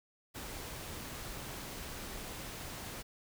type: noise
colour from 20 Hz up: pink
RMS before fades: -44 dBFS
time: 0.34-3.03 s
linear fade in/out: 20 ms
effects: none